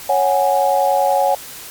sine chord, C# suspended fourth, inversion none, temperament equal, 554.4 / 740 / 830.6 Hz, C#5 / F#5 / G#5, 0 / 0 / 0 cents, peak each -17 dBFS, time 0.09-1.35 s, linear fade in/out 5 ms, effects white hiss -34 dBFS RMS until 1.7 s + Opus 48 kbps

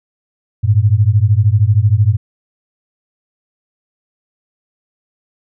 sine beating tone pair, 98.6 / 111.6 Hz, G2 / A2, +11 / +25 cents, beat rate 13 Hz, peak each -11 dBFS, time 0.63-2.17 s, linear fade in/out 20 ms, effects none

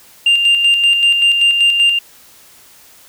sine tone with tremolo, 2794 Hz, F7, in tune, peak -5 dBFS, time 0.26-1.99 s, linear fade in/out 5 ms, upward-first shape square, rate 5.2 Hz, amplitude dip 50%, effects tanh soft clip ceiling -6 dBFS + white hiss -44 dBFS RMS until 3.08 s

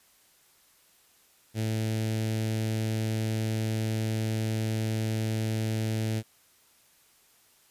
sawtooth tone with notch filter, 110 Hz, A2, in tune, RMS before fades -29 dBFS, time 1.54-6.23 s, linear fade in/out 50 ms, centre 1100 Hz, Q 0.79, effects white hiss -62 dBFS RMS until 7.7 s + resampled to 32000 Hz

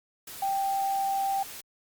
sine tone in noise, 784 Hz, G5, in tune, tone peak -25 dBFS, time 0.42-1.43 s, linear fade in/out 5 ms, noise white, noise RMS -42 dBFS, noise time 0.27-1.61 s, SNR +14 dB, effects Opus 48 kbps

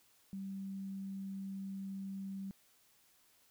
sine tone, 194.3 Hz, G3, 15 cents flat, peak -40 dBFS, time 0.33-2.51 s, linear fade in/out 0 ms, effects white hiss -69 dBFS RMS until 3.5 s

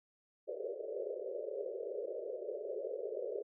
pink band-pass noise, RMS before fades -41 dBFS, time 0.47-3.43 s, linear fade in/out 20 ms, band 380 to 600 Hz, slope 96 dB/octave, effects none

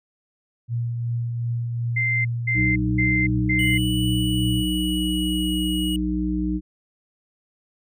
sine tone with tremolo, 118.2 Hz, A#2, 24 cents sharp, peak -21 dBFS, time 0.68-4.65 s, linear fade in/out 50 ms, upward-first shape triangle, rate 2.7 Hz, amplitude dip 35%
sine tone bursts, 2085 Hz, C7, 7 cents flat, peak -20 dBFS, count 4, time 1.96-3.78 s, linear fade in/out 10 ms, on 290 ms, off 220 ms
harmonic tone, 61.7 Hz, B1, 1 cent flat, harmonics 1 / 3 / 5, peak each -27 / -26 / -24 dBFS, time 2.54-6.61 s, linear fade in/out 50 ms
square tone with pitch glide, 2955 to 2908 Hz, F#7 to F#7, -3 to -31 cents, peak -28 dBFS, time 3.59-5.96 s, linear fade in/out 2 ms, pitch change -28 cents, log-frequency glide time 4.07-5.6 s
effects none

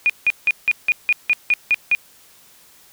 sine tone bursts, 2449 Hz, D#7, 28 cents flat, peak -12 dBFS, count 10, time 0.06-1.95 s, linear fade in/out 0 ms, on 36 ms, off 170 ms, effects white hiss -50 dBFS RMS until 2.92 s

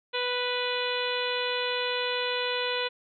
harmonic tone with a mistuned harmonic, 493.9 Hz, B4, in tune, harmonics 1 / 2 / 3 / 4 / 5 / 6 / 7 / 8, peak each -31 / -35 / -36 / -38 / -35 / -36 / -35 / -38 dBFS, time 0.13-2.89 s, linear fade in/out 20 ms, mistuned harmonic 8, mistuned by +28 cents, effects none

